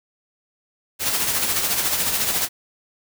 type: noise with tremolo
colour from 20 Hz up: white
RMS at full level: -20 dBFS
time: 0.99-2.49 s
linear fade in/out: 50 ms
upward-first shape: sine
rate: 14 Hz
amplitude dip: 45%
effects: none